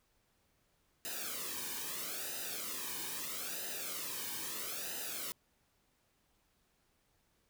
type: noise with flanger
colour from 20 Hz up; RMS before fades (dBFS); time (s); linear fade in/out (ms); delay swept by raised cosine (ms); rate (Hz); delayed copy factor
white; -41; 1.05-5.32; 0; 0.89 to 1.51; 0.77; -0.75
effects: pink hiss -75 dBFS RMS until 7.49 s